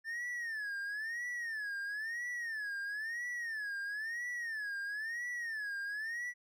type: tone with vibrato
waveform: triangle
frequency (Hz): 1770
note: A6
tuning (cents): +10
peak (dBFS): -35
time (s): 0.04-6.34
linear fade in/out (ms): 50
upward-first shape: sine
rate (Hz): 1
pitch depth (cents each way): 170
effects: none